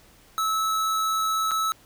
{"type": "tone with dropouts", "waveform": "square", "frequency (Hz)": 1302, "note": "E6", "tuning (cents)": -22, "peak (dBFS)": -23, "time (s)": [0.38, 1.72], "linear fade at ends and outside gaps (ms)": 0, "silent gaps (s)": [1.51, 1.516], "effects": ["pink hiss -55 dBFS RMS until 1.85 s"]}